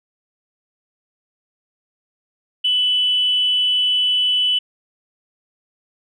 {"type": "tone with amplitude modulation", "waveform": "sine", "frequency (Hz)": 2988, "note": "F#7", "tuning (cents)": 16, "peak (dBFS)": -12, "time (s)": [2.64, 4.59], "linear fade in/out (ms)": 10, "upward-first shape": "sine", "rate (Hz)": 298, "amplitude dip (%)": 40, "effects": ["tanh soft clip ceiling -8 dBFS"]}